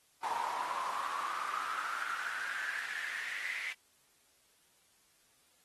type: noise with high-pass filter sweep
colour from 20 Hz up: brown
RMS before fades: -38 dBFS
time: 0.23-3.73 s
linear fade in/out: 5 ms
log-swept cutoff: 900 to 2100 Hz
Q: 8.4
effects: white hiss -69 dBFS RMS until 5.64 s + AAC 32 kbps